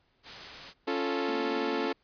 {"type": "noise", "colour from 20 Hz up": "white", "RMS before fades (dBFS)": -42, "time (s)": [0.23, 0.74], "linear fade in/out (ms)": 50}
{"type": "chord", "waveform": "sawtooth", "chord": "Db augmented", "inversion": "none", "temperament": "equal", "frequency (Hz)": [277.2, 349.2, 440], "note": ["Db4", "F4", "A4"], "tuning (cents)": [0, 0, 0], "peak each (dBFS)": [-29, -30, -28], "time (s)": [0.87, 1.93], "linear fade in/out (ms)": 10}
{"type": "tone with tremolo", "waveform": "sine", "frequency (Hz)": 234.4, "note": "A#3", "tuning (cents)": 10, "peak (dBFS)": -36, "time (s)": [1.28, 1.88], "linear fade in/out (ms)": 10, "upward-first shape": "sine", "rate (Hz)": 18, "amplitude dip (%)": 55}
{"effects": ["pink hiss -70 dBFS RMS until 2.03 s", "resampled to 11025 Hz"]}